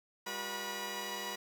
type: tone cluster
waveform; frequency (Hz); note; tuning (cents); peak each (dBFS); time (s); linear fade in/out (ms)
10% pulse; 201.2 / 362.1 / 482.6 / 972; G3 / F#4 / B4 / B5; +45 / -37 / -40 / -28; -38 / -37 / -36 / -32; 0.26-1.36; 10
effects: none